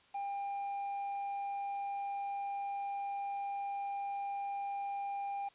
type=tone with quantisation; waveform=triangle; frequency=800 Hz; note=G5; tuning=35 cents sharp; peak=-34 dBFS; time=0.14-5.49 s; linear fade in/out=10 ms; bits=9; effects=white hiss -65 dBFS RMS until 5.54 s + resampled to 8000 Hz